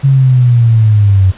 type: linear sweep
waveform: sine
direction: down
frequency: 138.59 to 92.3 Hz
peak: -4 dBFS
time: 0.03-1.32 s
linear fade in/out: 20 ms
effects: pink hiss -35 dBFS RMS until 1.37 s + resampled to 8000 Hz